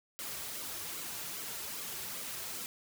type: noise with flanger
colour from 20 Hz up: white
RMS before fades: -41 dBFS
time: 0.19-2.66 s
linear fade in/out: 0 ms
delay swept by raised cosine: 1.1 to 4.1 ms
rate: 2.5 Hz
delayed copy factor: -0.6
effects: none